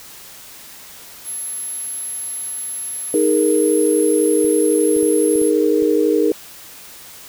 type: tone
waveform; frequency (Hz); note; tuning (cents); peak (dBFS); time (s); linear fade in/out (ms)
sine; 11175; F9; 0; -24; 1.24-5.52; 50
type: chord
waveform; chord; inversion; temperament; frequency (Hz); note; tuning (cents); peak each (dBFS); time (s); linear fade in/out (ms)
sine; D# suspended fourth; none; just; 311.1 / 414.8 / 466.7; D#4 / G#4 / A#4; 0 / -2 / +2; -17; 3.14-6.32; 2
type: clicks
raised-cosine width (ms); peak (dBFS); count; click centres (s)
2; -22; 6; 4.446 / 4.965 / 5.03 / 5.357 / 5.417 / 5.824
effects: white hiss -39 dBFS RMS until 7.28 s